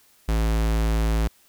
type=tone; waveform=square; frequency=55 Hz; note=A1; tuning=in tune; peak=-20 dBFS; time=0.28-1.28 s; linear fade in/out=10 ms; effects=white hiss -58 dBFS RMS until 1.48 s